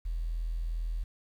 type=tone; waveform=sine; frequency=41.2 Hz; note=E1; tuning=in tune; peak=-29 dBFS; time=0.05-1.04 s; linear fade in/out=10 ms; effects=tanh soft clip ceiling -26 dBFS + 10-bit